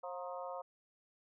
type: harmonic tone with a mistuned harmonic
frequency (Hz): 178.3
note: F3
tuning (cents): +36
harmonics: 3 / 4 / 5 / 6 / 7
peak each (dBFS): -44 / -46 / -48 / -50 / -51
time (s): 0.03-0.62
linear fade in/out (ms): 10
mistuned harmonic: 5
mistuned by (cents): +81
effects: none